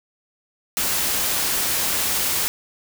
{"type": "noise", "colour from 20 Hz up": "white", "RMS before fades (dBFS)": -22, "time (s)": [0.77, 2.48], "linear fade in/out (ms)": 0, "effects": []}